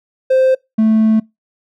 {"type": "tone pair in turn", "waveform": "triangle", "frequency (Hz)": [522, 219.5], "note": ["C5", "A3"], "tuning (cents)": [-4, -4], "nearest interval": "octave + minor third", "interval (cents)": 1500, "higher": "first", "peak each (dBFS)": -6, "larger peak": "neither", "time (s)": [[0.3, 0.55], [0.78, 1.2]], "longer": "second", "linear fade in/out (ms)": 10, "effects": ["noise-tail reverb RT60 0.2 s tail -25 dB re dry", "tanh soft clip ceiling -2 dBFS"]}